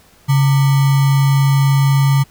sine tone with sample-and-hold, 138.1 Hz, C#3, 6 cents flat, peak -9 dBFS, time 0.28-2.24 s, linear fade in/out 20 ms, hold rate 1050 Hz, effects pink hiss -49 dBFS RMS until 2.3 s

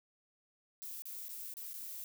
violet noise with dropouts, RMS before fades -45 dBFS, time 0.82-2.04 s, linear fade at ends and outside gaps 0 ms, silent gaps 1.021-1.055 / 1.283-1.292 / 1.538-1.569 / 1.733-1.74 s, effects none

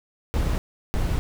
brown noise bursts at uneven times, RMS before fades -23 dBFS, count 2, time 0.34-0.58 / 0.94-1.19 s, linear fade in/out 0 ms, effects none

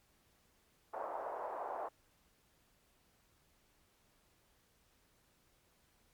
pink band-pass noise, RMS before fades -42 dBFS, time 0.93-1.89 s, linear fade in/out 10 ms, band 560 to 1000 Hz, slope 24 dB/octave, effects pink hiss -72 dBFS RMS until 6.13 s + MP3 96 kbps

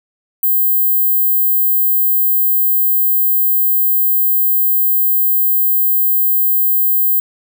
sine tone, 15300 Hz, A#9, 44 cents sharp, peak -10 dBFS, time 0.43-7.2 s, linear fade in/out 5 ms, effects none

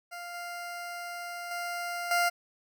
20% pulse tone with level steps, 698.5 Hz, F5, in tune, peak -34 / -32 / -28 / -19 dBFS, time 0.11-2.3 s, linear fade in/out 20 ms, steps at 0.34 / 1.51 / 2.11 s, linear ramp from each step 2 ms, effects none

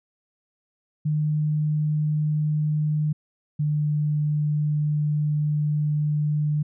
sine tone pair in turn, 151.8 / 149.71 Hz, D#3 / D3, -42 / +34 cents, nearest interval unison, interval 24 cents, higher first, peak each -20 dBFS, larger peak neither, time 1.05-3.13 / 3.59-6.63 s, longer second, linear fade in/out 10 ms, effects none

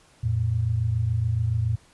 sine tone pair together, 87.1 / 114.19 Hz, F2 / A#2, -4 / -35 cents, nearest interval perfect fourth, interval 469 cents, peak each -27 / -22 dBFS, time 0.23-1.76 s, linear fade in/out 10 ms, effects pink hiss -57 dBFS RMS until 1.93 s + resampled to 24000 Hz

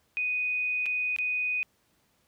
sine tone with dropouts, 2489 Hz, D#7, in tune, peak -26 dBFS, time 0.17-1.63 s, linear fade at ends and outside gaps 0 ms, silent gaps 0.858-0.863 / 1.163-1.186 s, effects pink hiss -69 dBFS RMS until 2.27 s + high-pass 60 Hz 12 dB/octave

